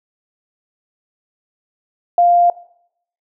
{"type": "tone", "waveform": "sine", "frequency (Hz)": 698.5, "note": "F5", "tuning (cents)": 0, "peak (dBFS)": -8, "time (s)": [2.18, 2.5], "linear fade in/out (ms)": 2, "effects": ["noise-tail reverb RT60 0.7 s tail -20 dB re dry"]}